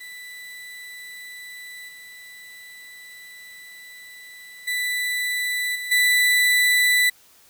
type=tone with level steps; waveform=35% pulse; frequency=1983 Hz; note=B6; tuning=7 cents sharp; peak=-35 / -39 / -21 / -27 / -14 dBFS; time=0-7.1 s; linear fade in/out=10 ms; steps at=1.88 / 4.67 / 5.75 / 5.91 s; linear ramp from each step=10 ms; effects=white hiss -54 dBFS RMS until 7.49 s